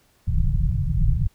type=low-pass noise; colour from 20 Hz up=pink; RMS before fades=-20 dBFS; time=0.27-1.28 s; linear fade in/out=10 ms; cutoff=170 Hz; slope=96 dB/octave; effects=pink hiss -61 dBFS RMS until 1.34 s